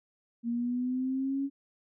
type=linear sweep; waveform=sine; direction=up; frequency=232.5 to 279 Hz; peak=-28 dBFS; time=0.43-1.5 s; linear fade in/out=50 ms; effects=none